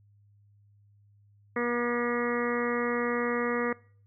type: harmonic tone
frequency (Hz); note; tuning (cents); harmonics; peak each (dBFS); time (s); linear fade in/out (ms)
240.1; B3; -49; 1 / 2 / 3 / 4 / 5 / 6 / 7 / 8 / 9; -32 / -30 / -43 / -40 / -35 / -42 / -40 / -35 / -40; 1.56-3.73; 5
effects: noise-tail reverb RT60 0.5 s tail -23 dB re dry + added 102 Hz sine -58 dBFS peak until 4.06 s